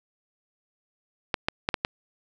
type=clicks; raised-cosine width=0.3 ms; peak=-7 dBFS; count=5; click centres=1.342 / 1.485 / 1.689 / 1.742 / 1.849 s; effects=none